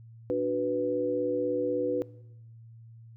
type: chord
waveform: sine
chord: B minor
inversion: first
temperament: equal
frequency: 293.7 / 370 / 493.9 Hz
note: D4 / F#4 / B4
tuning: 0 / 0 / 0 cents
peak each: -32 / -32 / -27 dBFS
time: 0.3-2.02 s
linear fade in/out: 0 ms
effects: noise-tail reverb RT60 0.9 s tail -21 dB re dry + added 114 Hz sine -47 dBFS peak until 3.16 s